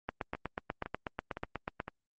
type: two click trains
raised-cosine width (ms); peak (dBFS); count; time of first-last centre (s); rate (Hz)
0.5; -24 / -19; 4 / 15; 0.35-1.881 / 0.09-1.801; 1.96 / 8.18
effects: Opus 24 kbps